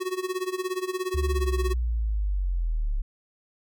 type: tone with tremolo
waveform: square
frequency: 370 Hz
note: F#4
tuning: in tune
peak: -25 dBFS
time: 0-1.74 s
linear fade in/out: 20 ms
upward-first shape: sine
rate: 17 Hz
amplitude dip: 85%
type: linear sweep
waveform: sine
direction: down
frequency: 73.5 to 33.84 Hz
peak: -23 dBFS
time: 1.14-3.02 s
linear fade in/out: 10 ms
effects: none